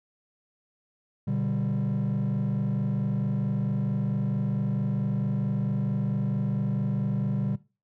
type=chord; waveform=triangle; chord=G major; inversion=first; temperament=just; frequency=122.5 / 147 / 196 Hz; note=B2 / D3 / G3; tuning=-14 / +2 / 0 cents; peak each=-26 dBFS; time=1.27-7.56 s; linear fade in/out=10 ms; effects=noise-tail reverb RT60 0.3 s tail -20 dB re dry + tanh soft clip ceiling -19 dBFS